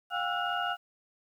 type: tone cluster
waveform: sine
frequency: 711 / 795 / 1339 / 1453 / 2851 Hz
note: F5 / G5 / E6 / F#6 / F7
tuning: +31 / +24 / +27 / -32 / +35 cents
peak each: -33 / -36 / -35 / -34 / -37 dBFS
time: 0.1-0.77 s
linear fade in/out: 50 ms
effects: tanh soft clip ceiling -19 dBFS + 10-bit